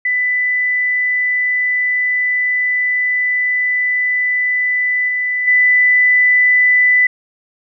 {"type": "tone with level steps", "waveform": "sine", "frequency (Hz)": 1993, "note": "B6", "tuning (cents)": 15, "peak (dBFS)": [-13, -15, -8], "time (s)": [0.05, 7.07], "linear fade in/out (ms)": 5, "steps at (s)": [5.08, 5.47], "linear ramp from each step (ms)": 10, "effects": []}